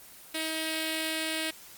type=tone with notch filter; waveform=5% pulse; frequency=318 Hz; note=D#4; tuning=38 cents sharp; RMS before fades=-32 dBFS; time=0.34-1.51 s; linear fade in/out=10 ms; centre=1100 Hz; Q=1.1; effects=white hiss -50 dBFS RMS until 1.77 s + Opus 24 kbps